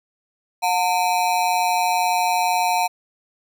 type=ring-modulated tone; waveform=square; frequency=812 Hz; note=G#5; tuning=39 cents flat; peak=-15 dBFS; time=0.62-2.88 s; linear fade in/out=20 ms; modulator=91 Hz; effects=none